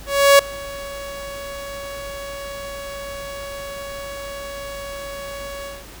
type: tone with ADSR envelope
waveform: sawtooth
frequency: 560 Hz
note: C#5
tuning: 18 cents sharp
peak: -3 dBFS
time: 0.06-5.86 s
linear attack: 330 ms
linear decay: 4 ms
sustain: -23 dB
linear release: 200 ms
effects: added 50 Hz sine -41 dBFS peak until 6 s + pink hiss -41 dBFS RMS until 6 s